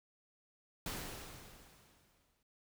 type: noise with exponential decay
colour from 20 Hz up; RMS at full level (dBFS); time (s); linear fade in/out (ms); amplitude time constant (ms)
pink; -40; 0.86-2.43; 2; 340
effects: none